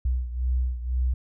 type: beating tone pair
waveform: sine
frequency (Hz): 62.1 / 64.1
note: B1 / C2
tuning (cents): +10 / -35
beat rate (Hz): 2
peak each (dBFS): -24 / -29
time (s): 0.05-1.14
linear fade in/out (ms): 5
effects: none